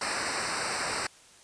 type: noise with comb filter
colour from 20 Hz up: pink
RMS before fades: -31 dBFS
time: 0.01-1.07 s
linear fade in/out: 5 ms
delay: 0.3 ms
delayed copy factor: -1
effects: white hiss -55 dBFS RMS until 1.43 s + resampled to 22050 Hz